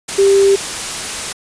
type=tone in noise; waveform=sine; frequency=393.7 Hz; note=G4; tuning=8 cents sharp; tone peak=-7 dBFS; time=0.18-0.56 s; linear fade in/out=10 ms; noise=white; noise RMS=-22 dBFS; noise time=0.08-1.33 s; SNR=+12 dB; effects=resampled to 22050 Hz